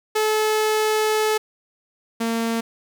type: tone pair in turn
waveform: sawtooth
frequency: 431.5 / 228.6 Hz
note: A4 / A#3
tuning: -34 / -34 cents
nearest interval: major seventh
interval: 1100 cents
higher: first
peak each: -14 / -17 dBFS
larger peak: first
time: 0.15-1.38 / 2.2-2.61 s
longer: first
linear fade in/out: 10 ms
effects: none